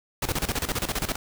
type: noise with tremolo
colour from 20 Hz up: pink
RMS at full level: -26 dBFS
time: 0.22-1.16 s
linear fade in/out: 5 ms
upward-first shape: square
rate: 15 Hz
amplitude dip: 80%
effects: none